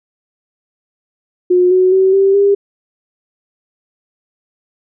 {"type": "tone with pitch steps", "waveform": "sine", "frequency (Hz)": [360.3, 370, 380, 390.2, 400.7], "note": ["F#4", "F#4", "F#4", "G4", "G4"], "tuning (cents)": [-46, 0, 46, -8, 38], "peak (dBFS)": -7, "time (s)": [1.5, 2.55], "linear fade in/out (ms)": 10, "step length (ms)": 210, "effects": []}